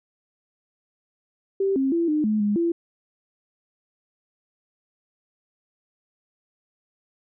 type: tone with pitch steps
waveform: sine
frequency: 390 / 268.3 / 337.3 / 303.6 / 214.1 / 206.6 / 338.5 Hz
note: G4 / C4 / E4 / D#4 / A3 / G#3 / E4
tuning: -9 / +44 / +40 / -42 / -47 / -9 / +46 cents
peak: -19 dBFS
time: 1.6-2.72 s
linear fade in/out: 5 ms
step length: 160 ms
effects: none